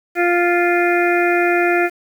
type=harmonic tone; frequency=349.2 Hz; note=F4; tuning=in tune; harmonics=1 / 2 / 4 / 5 / 6 / 7; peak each=-16 / -19 / -22 / -23 / -24 / -24 dBFS; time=0.15-1.9 s; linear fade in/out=50 ms; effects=7-bit